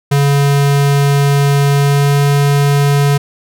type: tone with pitch glide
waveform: square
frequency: 141.4 to 142.3 Hz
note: C#3 to C#3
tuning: +35 to +46 cents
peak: -9 dBFS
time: 0.11-3.18 s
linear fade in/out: 10 ms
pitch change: +11 cents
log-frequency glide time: 1.72-2.23 s
effects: none